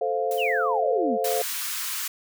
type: chord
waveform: sine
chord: F major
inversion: first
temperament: equal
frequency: 440 / 523.3 / 698.5 Hz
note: A4 / C5 / F5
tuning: 0 / 0 / 0 cents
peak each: -27 dBFS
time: 0.01-1.42 s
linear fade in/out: 5 ms
type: noise with exponential decay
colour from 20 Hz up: blue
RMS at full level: -36 dBFS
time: 0.31-0.82 s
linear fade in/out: 2 ms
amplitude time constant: 110 ms
type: exponential sweep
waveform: sine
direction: down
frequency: 3201 to 199.2 Hz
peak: -24 dBFS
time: 0.37-1.18 s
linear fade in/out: 50 ms
type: high-pass noise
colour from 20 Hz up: white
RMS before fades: -30 dBFS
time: 1.24-2.08 s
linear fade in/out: 5 ms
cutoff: 1000 Hz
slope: 48 dB/octave
effects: none